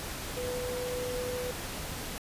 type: tone in noise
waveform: sine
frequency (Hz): 496.8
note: B4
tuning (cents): +10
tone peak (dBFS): -33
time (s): 0.37-1.51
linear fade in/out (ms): 0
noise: pink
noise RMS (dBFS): -38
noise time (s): 0-2.18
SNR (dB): +2
effects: resampled to 32000 Hz